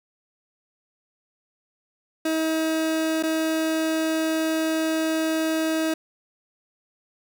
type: tone with dropouts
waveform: 30% pulse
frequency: 319 Hz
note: D#4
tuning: 43 cents sharp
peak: -19 dBFS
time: 2.25-5.94 s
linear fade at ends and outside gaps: 5 ms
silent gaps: 3.227-3.234 s
effects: none